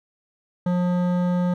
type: tone with hard clipping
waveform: sine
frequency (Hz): 178.3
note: F3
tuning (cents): +36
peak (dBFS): -21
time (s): 0.66-1.54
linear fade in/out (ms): 5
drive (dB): 13
effects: none